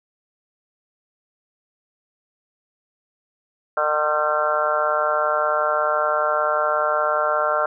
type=harmonic tone with a mistuned harmonic; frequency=151.4 Hz; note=D#3; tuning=47 cents flat; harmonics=3 / 4 / 5 / 6 / 7 / 8 / 9 / 10; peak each=-31 / -22 / -28 / -32 / -27 / -31 / -22 / -31 dBFS; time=3.77-7.66 s; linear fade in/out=2 ms; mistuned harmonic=10; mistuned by=+43 cents; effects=none